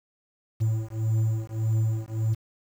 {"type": "beating tone pair", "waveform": "triangle", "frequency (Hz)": [109.8, 111.5], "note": ["A2", "A2"], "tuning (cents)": [-3, 23], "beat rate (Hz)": 1.7, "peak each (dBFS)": -24, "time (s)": [0.6, 2.35], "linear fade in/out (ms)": 20, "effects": ["8-bit"]}